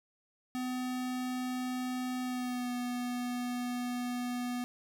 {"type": "tone with pitch glide", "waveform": "square", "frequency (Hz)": [252.6, 245.7], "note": ["B3", "B3"], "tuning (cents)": [39, -9], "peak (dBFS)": -34, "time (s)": [0.55, 4.64], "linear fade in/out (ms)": 0, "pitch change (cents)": -48, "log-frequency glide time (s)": [2.22, 2.72], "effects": []}